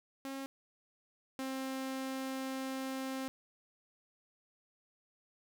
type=tone pair in turn; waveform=sawtooth; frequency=270.5 / 264.8 Hz; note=C#4 / C4; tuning=-42 / +21 cents; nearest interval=unison; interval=37 cents; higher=first; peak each=-36 / -33 dBFS; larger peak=second; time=0.25-0.46 / 1.39-3.28 s; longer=second; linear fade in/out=0 ms; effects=none